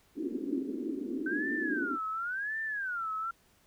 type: band-pass noise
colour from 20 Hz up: white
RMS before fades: -35 dBFS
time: 0.15-1.99 s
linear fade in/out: 50 ms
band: 250 to 350 Hz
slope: 48 dB/octave
type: tone with vibrato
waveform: sine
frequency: 1516 Hz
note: F#6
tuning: 42 cents sharp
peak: -32 dBFS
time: 1.26-3.31 s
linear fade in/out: 5 ms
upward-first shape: sine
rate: 0.93 Hz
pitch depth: 280 cents each way
effects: pink hiss -66 dBFS RMS until 3.66 s